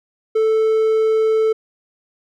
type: tone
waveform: triangle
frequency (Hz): 440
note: A4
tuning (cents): 0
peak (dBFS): -11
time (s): 0.35-1.53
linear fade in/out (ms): 10
effects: none